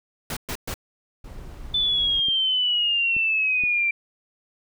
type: noise bursts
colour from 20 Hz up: pink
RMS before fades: -30 dBFS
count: 3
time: 0.3-0.741 s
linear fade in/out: 2 ms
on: 67 ms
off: 120 ms
type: noise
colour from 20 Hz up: brown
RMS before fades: -38 dBFS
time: 1.24-2.2 s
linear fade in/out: 5 ms
type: exponential sweep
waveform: sine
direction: down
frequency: 3520 to 2347 Hz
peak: -19 dBFS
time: 1.74-3.91 s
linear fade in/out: 5 ms
type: clicks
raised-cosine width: 3 ms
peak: -25 dBFS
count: 3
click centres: 2.285 / 3.166 / 3.637 s
effects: none